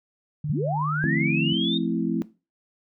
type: tone with pitch glide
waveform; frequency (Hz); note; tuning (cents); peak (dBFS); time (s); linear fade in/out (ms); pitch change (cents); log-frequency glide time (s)
sine; 149 to 151.17; D3 to D#3; +25 to -50; -25; 0.44-1.53; 5; +25; 0.59-0.84
type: linear sweep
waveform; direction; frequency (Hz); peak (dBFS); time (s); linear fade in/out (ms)
sine; up; 90.2 to 3729; -25; 0.49-1.78; 5
type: chord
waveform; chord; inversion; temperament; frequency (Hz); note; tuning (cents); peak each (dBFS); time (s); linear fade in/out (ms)
sine; F major seventh; none; equal; 174.61 / 220 / 261.6 / 329.6; F3 / A3 / C4 / E4; 0 / 0 / 0 / 0; -28; 1.04-2.22; 0
effects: noise-tail reverb RT60 0.3 s tail -18 dB re dry